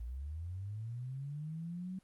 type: linear sweep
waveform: sine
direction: up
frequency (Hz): 55 to 190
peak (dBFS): -39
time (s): 0-1.99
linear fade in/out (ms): 5
effects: pink hiss -72 dBFS RMS until 2.03 s + Opus 32 kbps